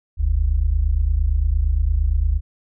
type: tone pair together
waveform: sine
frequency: 44.71 / 73.42 Hz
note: F1 / D2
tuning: +41 / 0 cents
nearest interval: major sixth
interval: 859 cents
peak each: -18 / -18 dBFS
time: 0.17-2.41 s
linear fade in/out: 50 ms
effects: none